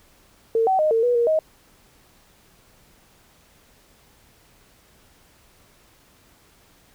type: tone with pitch steps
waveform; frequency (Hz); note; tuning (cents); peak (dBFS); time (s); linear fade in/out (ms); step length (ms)
sine; 452.8 / 760 / 617 / 453 / 486.9 / 472 / 629; A4 / F#5 / D#5 / A#4 / B4 / A#4 / D#5; +50 / +46 / -15 / -50 / -25 / +22 / +19; -16; 0.55-1.39; 2; 120
effects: pink hiss -56 dBFS RMS until 6.94 s